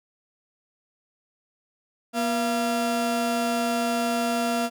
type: tone pair together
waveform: 35% pulse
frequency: 239.5 / 685.5 Hz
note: A#3 / F5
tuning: +47 / -32 cents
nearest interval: octave + tritone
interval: 1821 cents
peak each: -24 dBFS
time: 2.13-4.7 s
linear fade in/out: 50 ms
effects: none